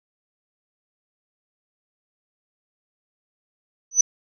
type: tone with exponential growth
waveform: sine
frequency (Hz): 6000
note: F#8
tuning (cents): +23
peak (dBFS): -7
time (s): 3.91-4.01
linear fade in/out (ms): 5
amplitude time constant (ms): 20
effects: none